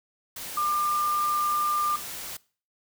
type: tone in noise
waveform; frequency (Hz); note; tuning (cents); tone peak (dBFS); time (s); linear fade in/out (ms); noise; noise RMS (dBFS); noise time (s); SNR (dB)
sine; 1197; D6; +33; -23; 0.57-1.96; 5; white; -37; 0.36-2.37; +11
effects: noise-tail reverb RT60 0.4 s tail -21 dB re dry